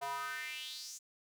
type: tone with high-pass filter sweep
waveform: square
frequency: 139.1 Hz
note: C#3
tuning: 6 cents sharp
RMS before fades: -42 dBFS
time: 0.01-0.99 s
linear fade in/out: 20 ms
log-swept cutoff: 750 to 7000 Hz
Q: 4.4
effects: none